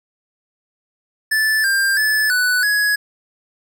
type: tone with pitch steps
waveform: square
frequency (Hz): 1750 / 1592 / 1735 / 1488 / 1676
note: A6 / G6 / A6 / F#6 / G#6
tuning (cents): -10 / +26 / -25 / +9 / +15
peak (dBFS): -15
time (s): 1.31-2.96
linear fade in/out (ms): 10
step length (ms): 330
effects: none